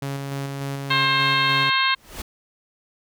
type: tone with tremolo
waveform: sawtooth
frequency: 138.59 Hz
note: C#3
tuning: in tune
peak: -22 dBFS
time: 0.02-1.7 s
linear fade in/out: 5 ms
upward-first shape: square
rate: 3.4 Hz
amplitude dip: 25%
type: harmonic tone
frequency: 531 Hz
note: C5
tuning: 25 cents sharp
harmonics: 2 / 3 / 4 / 5 / 6 / 7 / 8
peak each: -22 / -24 / -25 / -26 / -27 / -27 / -28 dBFS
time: 0.9-1.95 s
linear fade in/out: 10 ms
type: noise with exponential growth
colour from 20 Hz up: pink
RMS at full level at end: -30 dBFS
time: 1.88-2.22 s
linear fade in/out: 5 ms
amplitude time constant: 73 ms
effects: none